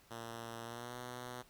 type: tone with pitch glide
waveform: 5% pulse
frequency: 115.8 to 123.4 Hz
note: A#2 to B2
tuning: -11 to -1 cents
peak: -33 dBFS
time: 0.1-1.43 s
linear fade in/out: 20 ms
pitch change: +110 cents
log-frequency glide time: 0.62-0.97 s
effects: pink hiss -65 dBFS RMS until 1.49 s